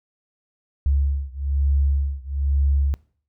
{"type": "beating tone pair", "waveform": "sine", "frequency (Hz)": [69.3, 70.4], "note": ["C#2", "C#2"], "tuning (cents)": [0, 27], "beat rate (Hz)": 1.1, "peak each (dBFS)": [-21, -22], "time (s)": [0.86, 2.94], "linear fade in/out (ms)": 0, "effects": ["noise-tail reverb RT60 0.5 s tail -22 dB re dry"]}